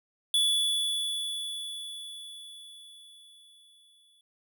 square tone with exponential decay, 3435 Hz, A7, 42 cents flat, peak -22 dBFS, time 0.34-4.21 s, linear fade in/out 2 ms, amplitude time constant 840 ms, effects none

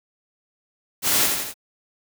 white noise with echo, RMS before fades -20 dBFS, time 1.02-1.29 s, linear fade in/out 50 ms, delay 84 ms, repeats 3, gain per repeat -4 dB, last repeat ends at 1.542 s, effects none

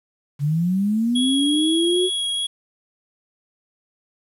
sine linear sweep, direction up, 138.59 to 376.1 Hz, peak -17 dBFS, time 0.39-2.1 s, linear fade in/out 50 ms
square tone with vibrato, 3322 Hz, G#7, in tune, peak -22 dBFS, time 1.15-2.47 s, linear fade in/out 10 ms, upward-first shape sine, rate 2.4 Hz, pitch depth 9 cents each way
effects resampled to 32000 Hz + 8-bit

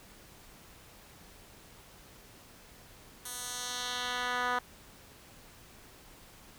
10% pulse tone with band-pass filter sweep, 246.9 Hz, B3, in tune, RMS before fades -35 dBFS, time 3.25-4.59 s, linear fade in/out 5 ms, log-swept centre 11000 to 1300 Hz, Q 1.1, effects pink hiss -55 dBFS RMS until 6.58 s

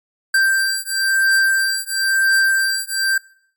square beating tone pair, 1570 / 1570.99 Hz, G6 / G6, +2 / +3 cents, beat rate 0.99 Hz, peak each -18 dBFS, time 0.34-3.18 s, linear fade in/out 5 ms, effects noise-tail reverb RT60 0.6 s tail -22 dB re dry + MP3 96 kbps

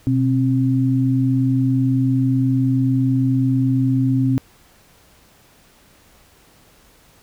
sine tone pair together, 125.5 / 265.6 Hz, B2 / C4, +28 / +26 cents, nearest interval octave + minor second, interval 1298 cents, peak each -17 dBFS, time 0.07-4.38 s, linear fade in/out 0 ms, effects pink hiss -52 dBFS RMS until 7.22 s

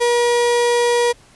35% pulse tone, 478.9 Hz, A#4, 47 cents sharp, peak -12 dBFS, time 0-1.13 s, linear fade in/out 20 ms, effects pink hiss -49 dBFS RMS until 1.35 s + resampled to 24000 Hz

